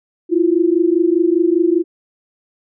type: tone pair together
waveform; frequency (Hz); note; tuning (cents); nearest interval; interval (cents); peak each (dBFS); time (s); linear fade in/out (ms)
sine; 329.6 / 354.6; E4 / F4; 0 / +26; minor second; 126; -14; 0.29-1.84; 50
effects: none